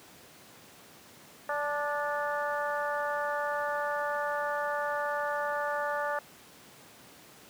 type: harmonic tone with a mistuned harmonic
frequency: 291.5 Hz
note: D4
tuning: 13 cents flat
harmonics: 2 / 3 / 4 / 5 / 6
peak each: -33 / -35 / -36 / -37 / -38 dBFS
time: 1.49-6.19 s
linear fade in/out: 2 ms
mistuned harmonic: 4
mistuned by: +23 cents
effects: pink hiss -53 dBFS RMS until 7.49 s + high-pass 150 Hz 12 dB/octave